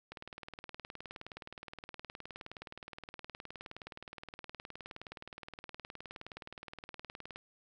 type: click train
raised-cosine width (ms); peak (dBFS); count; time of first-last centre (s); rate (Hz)
0.3; -29; 140; 0.12-7.36; 19.2
effects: none